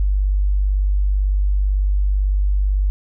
sine tone, 49 Hz, G1, in tune, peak -14 dBFS, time 0-2.9 s, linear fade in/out 0 ms, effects none

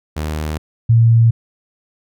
sawtooth / sine tone pair in turn, 77 / 115.07 Hz, D#2 / A#2, -17 / -22 cents, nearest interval perfect fifth, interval 695 cents, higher second, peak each -16 / -7 dBFS, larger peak second, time 0.16-0.58 / 0.89-1.31 s, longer neither, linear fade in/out 10 ms, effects none

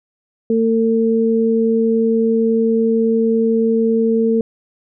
sine tone pair together, 225.9 / 451.8 Hz, A3 / A4, +46 / +46 cents, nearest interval octave, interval 1200 cents, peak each -15 dBFS, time 0.5-4.41 s, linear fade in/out 2 ms, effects none

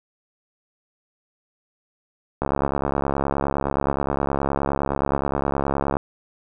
click train, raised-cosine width 1 ms, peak -8 dBFS, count 248, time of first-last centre 2.42-5.969 s, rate 69.6 Hz, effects none

